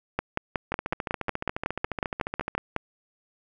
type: two click trains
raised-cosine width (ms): 0.5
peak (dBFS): -10 / -14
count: 15 / 27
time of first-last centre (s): 0.19-2.764 / 0.72-2.551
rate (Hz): 5.44 / 14.2
effects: none